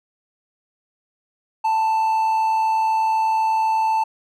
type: tone with amplitude modulation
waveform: triangle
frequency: 884 Hz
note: A5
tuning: 8 cents sharp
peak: -13 dBFS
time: 1.64-4.04 s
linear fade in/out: 10 ms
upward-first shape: sine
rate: 100 Hz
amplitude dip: 35%
effects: none